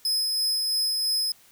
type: tone with tremolo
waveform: 40% pulse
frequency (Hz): 5100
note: D#8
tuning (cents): +42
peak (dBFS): -21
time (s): 0.05-1.32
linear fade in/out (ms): 2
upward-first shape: sine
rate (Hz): 3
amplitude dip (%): 25
effects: white hiss -56 dBFS RMS until 1.51 s